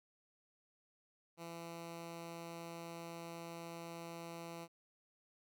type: tone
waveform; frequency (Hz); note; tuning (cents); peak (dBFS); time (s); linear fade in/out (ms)
10% pulse; 168.1; E3; +34; -38; 1.37-4.68; 50
effects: none